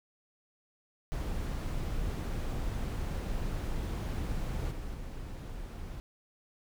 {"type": "noise with level steps", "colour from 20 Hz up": "brown", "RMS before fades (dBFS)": [-34, -39, -41], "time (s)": [1.12, 6], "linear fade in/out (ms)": 0, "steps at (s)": [4.71, 4.94], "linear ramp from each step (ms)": 2, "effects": []}